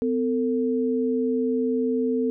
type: tone pair together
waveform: sine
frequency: 254.2 / 450 Hz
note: C4 / A4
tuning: -50 / +39 cents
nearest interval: minor seventh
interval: 989 cents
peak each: -23 / -24 dBFS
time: 0.02-2.3 s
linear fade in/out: 0 ms
effects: none